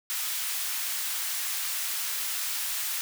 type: high-pass noise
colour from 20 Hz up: white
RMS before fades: -31 dBFS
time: 0.1-3.01 s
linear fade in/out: 0 ms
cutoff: 1200 Hz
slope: 12 dB/octave
effects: none